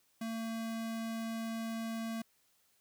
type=tone; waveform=square; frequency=226 Hz; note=A3; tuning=47 cents sharp; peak=-37 dBFS; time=0.21-2.22 s; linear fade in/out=5 ms; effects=white hiss -72 dBFS RMS until 2.8 s